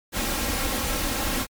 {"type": "noise with comb filter", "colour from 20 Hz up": "pink", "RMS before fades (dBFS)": -26, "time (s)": [0.12, 1.47], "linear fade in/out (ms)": 50, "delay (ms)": 3.7, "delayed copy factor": 0.55, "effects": ["MP3 96 kbps"]}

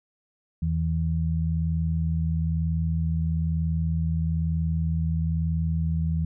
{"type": "tone pair together", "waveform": "sine", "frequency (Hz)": [81.44, 162.5], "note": ["E2", "E3"], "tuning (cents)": [-20, -24], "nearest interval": "octave", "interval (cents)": 1196, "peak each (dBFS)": -25, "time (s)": [0.62, 6.25], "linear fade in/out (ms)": 5, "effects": []}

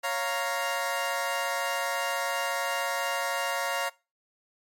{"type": "chord", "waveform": "20% pulse", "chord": "Bb minor", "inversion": "first", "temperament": "equal", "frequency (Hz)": [554.4, 698.5, 932.3], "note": ["Db5", "F5", "Bb5"], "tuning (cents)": [0, 0, 0], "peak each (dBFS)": -27, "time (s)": [0.03, 3.9], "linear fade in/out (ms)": 20, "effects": ["noise-tail reverb RT60 0.3 s tail -23 dB re dry", "MP3 64 kbps"]}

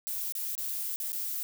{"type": "noise with dropouts", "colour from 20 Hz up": "violet", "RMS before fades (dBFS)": -34, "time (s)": [0.07, 1.43], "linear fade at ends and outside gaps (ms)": 0, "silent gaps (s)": [[0.323, 0.352], [0.552, 0.579], [0.96, 1.001], [1.119, 1.129]], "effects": []}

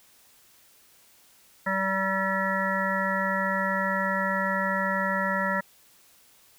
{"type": "harmonic tone", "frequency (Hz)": 192.4, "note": "G3", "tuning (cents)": -32, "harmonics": [1, 3, 5, 7, 9, 10], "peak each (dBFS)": [-31, -31, -31, -31, -31, -31], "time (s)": [1.66, 5.61], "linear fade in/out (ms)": 10, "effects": ["white hiss -58 dBFS RMS until 6.58 s"]}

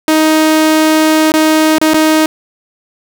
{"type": "tone with dropouts", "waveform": "sawtooth", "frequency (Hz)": 313.1, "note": "D#4", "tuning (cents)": 11, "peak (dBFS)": -3, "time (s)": [0.08, 2.26], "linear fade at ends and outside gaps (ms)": 1, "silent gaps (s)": [[1.319, 1.339], [1.784, 1.814], [1.935, 1.943]], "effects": []}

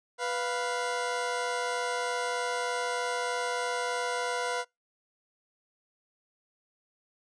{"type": "tone pair together", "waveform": "20% pulse", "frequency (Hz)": [493.4, 698.5], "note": ["B4", "F5"], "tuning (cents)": [-2, 0], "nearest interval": "tritone", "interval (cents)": 602, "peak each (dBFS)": [-26, -29], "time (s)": [0.18, 4.65], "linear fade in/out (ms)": 50, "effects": ["noise-tail reverb RT60 0.2 s tail -26 dB re dry", "resampled to 22050 Hz"]}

